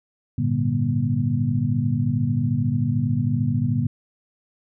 sine tone cluster, 102.4 / 115.9 / 144.9 / 196.1 / 239.3 Hz, G#2 / A#2 / D3 / G3 / A#3, -24 / -10 / -23 / +1 / +46 cents, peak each -28 / -23 / -24 / -32 / -25 dBFS, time 0.38-3.87 s, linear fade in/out 5 ms, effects none

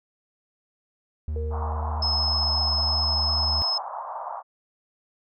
triangle tone with pitch glide, 76.1 to 77.07 Hz, D#2 to D#2, -38 to -16 cents, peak -24 dBFS, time 1.28-3.62 s, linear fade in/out 0 ms, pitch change +22 cents, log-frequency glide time 2.81-3.01 s
sine tone with exponential decay, 464.3 Hz, A#4, 7 cents flat, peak -31 dBFS, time 1.36-2.79 s, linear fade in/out 1 ms, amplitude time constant 310 ms
white band-pass noise, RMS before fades -34 dBFS, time 1.5-4.43 s, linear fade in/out 50 ms, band 660 to 1100 Hz, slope 48 dB/octave
sine tone, 5180 Hz, E8, 31 cents flat, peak -22 dBFS, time 2.02-3.78 s, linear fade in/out 5 ms
effects none

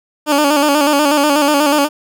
15% pulse tone with vibrato, 291.5 Hz, D4, 13 cents flat, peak -4 dBFS, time 0.26-1.89 s, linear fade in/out 50 ms, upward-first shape square, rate 8.2 Hz, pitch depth 58 cents each way, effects none

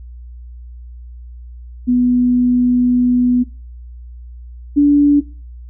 sine tone pair in turn, 246.9 / 288.8 Hz, B3 / D4, 0 / -29 cents, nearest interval minor third, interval 271 cents, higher second, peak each -10 / -6 dBFS, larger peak second, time 1.87-3.44 / 4.76-5.21 s, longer first, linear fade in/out 20 ms, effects noise-tail reverb RT60 0.3 s tail -17 dB re dry + added 60 Hz sine -31 dBFS peak until 5.69 s

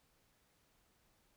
silence, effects pink hiss -74 dBFS RMS until 1.36 s

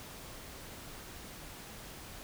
silence, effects pink hiss -48 dBFS RMS until 2.23 s

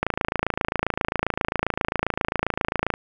click train, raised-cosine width 0.5 ms, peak -6 dBFS, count 81, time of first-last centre 0.03-2.939 s, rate 27.5 Hz, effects none

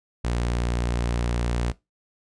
sawtooth tone, 59.3 Hz, A#1, 30 cents sharp, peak -19 dBFS, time 0.24-1.72 s, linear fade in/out 10 ms, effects noise-tail reverb RT60 0.2 s tail -19 dB re dry + resampled to 22050 Hz

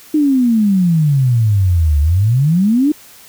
sine exponential two-way sweep, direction down then up, 311.1 to 71 to 311.1 Hz, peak -9 dBFS, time 0.14-2.92 s, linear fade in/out 5 ms, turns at 2 s, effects white hiss -41 dBFS RMS until 3.28 s

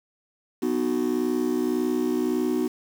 triangle chord, B major, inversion none, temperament just, 246.9 / 308.7 / 370.4 Hz, B3 / D#4 / F#4, 0 / -14 / +2 cents, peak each -23 dBFS, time 0.62-2.68 s, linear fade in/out 10 ms, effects tanh soft clip ceiling -16 dBFS + 7-bit

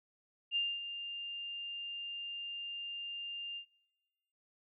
sine tone with ADSR envelope, 2800 Hz, F7, 4 cents sharp, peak -29 dBFS, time 0.51-3.66 s, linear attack 49 ms, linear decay 240 ms, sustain -10 dB, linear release 92 ms, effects noise-tail reverb RT60 1.0 s tail -21 dB re dry

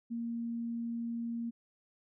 sine tone, 233.1 Hz, A#3, in tune, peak -34 dBFS, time 0.1-1.51 s, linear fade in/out 20 ms, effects none

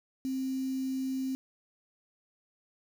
sine tone with quantisation, 263.4 Hz, C4, 12 cents sharp, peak -30 dBFS, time 0.25-1.35 s, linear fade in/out 0 ms, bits 8, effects none

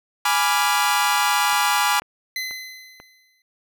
sawtooth chord, G# diminished seventh, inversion none, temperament equal, 830.6 / 987.8 / 1174.7 / 1396.9 Hz, G#5 / B5 / D6 / F6, 0 / 0 / 0 / 0 cents, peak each -18 / -19 / -20 / -21 dBFS, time 0.25-2 s, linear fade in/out 5 ms
click train, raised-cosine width 0.5 ms, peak -26 dBFS, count 4, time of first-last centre 1.53-3.001 s, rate 2.04 Hz
25% pulse tone with exponential decay, 2036 Hz, C7, 48 cents flat, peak -20 dBFS, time 2.36-3.42 s, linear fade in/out 2 ms, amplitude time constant 230 ms
effects none

